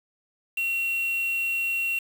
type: tone with quantisation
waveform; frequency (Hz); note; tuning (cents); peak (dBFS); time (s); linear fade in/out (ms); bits
sine; 2734; F7; -37; -24; 0.57-1.99; 5; 6
effects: none